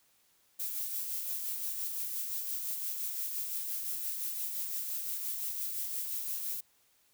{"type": "noise with tremolo", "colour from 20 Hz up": "violet", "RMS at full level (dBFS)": -35, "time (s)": [0.59, 6.61], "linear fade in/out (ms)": 10, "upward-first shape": "sine", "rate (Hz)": 5.8, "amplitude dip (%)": 35, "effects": ["white hiss -69 dBFS RMS until 7.13 s"]}